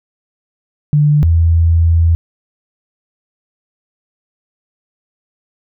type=tone pair in turn; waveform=sine; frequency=148.1 / 83.12 Hz; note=D3 / E2; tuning=+15 / +15 cents; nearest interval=minor seventh; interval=1000 cents; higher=first; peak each=-7 dBFS; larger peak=neither; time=0.93-1.23 / 1.23-2.15 s; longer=second; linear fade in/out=0 ms; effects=none